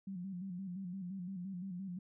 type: tone with vibrato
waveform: sine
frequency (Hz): 185.5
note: F#3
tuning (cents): +5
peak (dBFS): -40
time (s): 0.07-1.99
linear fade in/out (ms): 5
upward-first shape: square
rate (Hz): 5.8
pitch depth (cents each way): 79
effects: none